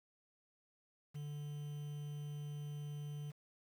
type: tone with quantisation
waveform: triangle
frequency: 146.83 Hz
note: D3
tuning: in tune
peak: -40 dBFS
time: 1.14-3.32 s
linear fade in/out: 20 ms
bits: 10
effects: none